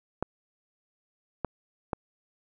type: clicks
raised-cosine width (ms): 1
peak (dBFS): -14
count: 3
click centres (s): 0.226 / 1.447 / 1.932
effects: none